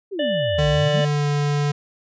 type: exponential two-way sweep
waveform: sine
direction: down then up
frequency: 420 to 53.8 to 246 Hz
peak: -25 dBFS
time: 0.11-1.02 s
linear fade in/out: 20 ms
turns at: 0.69 s
type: harmonic tone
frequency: 589 Hz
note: D5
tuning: 5 cents sharp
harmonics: 1 / 3 / 5 / 6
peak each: -20 / -31 / -29 / -38 dBFS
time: 0.19-1.05 s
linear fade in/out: 5 ms
type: tone with pitch glide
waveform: square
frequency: 150 to 145.56 Hz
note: D3 to D3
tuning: +37 to -15 cents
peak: -19 dBFS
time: 0.58-1.72 s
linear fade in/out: 10 ms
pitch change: -52 cents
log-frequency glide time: 0.82-1.27 s
effects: resampled to 16000 Hz